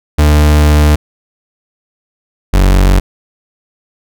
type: tone pair in turn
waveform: 40% pulse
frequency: 74.8 / 47.12 Hz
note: D2 / F#1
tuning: +32 / +32 cents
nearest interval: minor sixth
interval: 800 cents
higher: first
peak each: -4 dBFS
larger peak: neither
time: 0.18-0.96 / 2.53-3 s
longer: first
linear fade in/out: 10 ms
effects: none